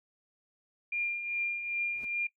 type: tone with tremolo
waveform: sine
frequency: 2401 Hz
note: D7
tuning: 38 cents sharp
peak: -28 dBFS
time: 0.92-2.27 s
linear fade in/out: 5 ms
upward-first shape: triangle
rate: 2.5 Hz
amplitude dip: 60%
type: noise with exponential growth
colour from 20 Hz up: brown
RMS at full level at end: -42 dBFS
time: 1.87-2.05 s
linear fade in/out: 5 ms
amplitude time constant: 39 ms
effects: noise-tail reverb RT60 0.1 s tail -18 dB re dry + high-pass 150 Hz 12 dB/octave